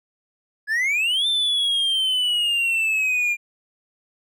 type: exponential two-way sweep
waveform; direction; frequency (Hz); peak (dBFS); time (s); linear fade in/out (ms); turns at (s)
triangle; up then down; 1669 to 3583 to 2388; -17; 0.67-3.37; 50; 1.27
effects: none